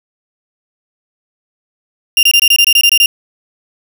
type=tone bursts; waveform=35% pulse; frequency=2794 Hz; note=F7; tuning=in tune; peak=-4 dBFS; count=11; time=2.17-3.06 s; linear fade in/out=2 ms; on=60 ms; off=23 ms; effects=none